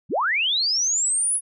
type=linear sweep; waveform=sine; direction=up; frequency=94.6 to 10548 Hz; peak=-19 dBFS; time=0.09-1.41 s; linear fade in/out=50 ms; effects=none